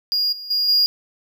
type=tone with level steps; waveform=triangle; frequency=4847 Hz; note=D#8; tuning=46 cents flat; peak=-16 / -30 / -16 / -12 dBFS; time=0.12-0.86 s; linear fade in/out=0 ms; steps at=0.32 / 0.5 / 0.68 s; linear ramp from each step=10 ms; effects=none